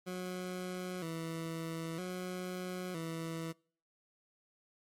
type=tone with vibrato; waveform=20% pulse; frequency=172.8 Hz; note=F3; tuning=18 cents flat; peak=-33 dBFS; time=0.06-3.53 s; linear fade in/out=20 ms; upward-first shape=square; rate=0.52 Hz; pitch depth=93 cents each way; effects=noise-tail reverb RT60 0.5 s tail -26 dB re dry + MP3 64 kbps